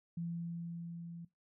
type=tone with level ramp; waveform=sine; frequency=169.5 Hz; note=E3; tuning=49 cents sharp; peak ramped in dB=-36 to -45 dBFS; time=0.17-1.25 s; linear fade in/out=5 ms; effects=noise-tail reverb RT60 0.2 s tail -19 dB re dry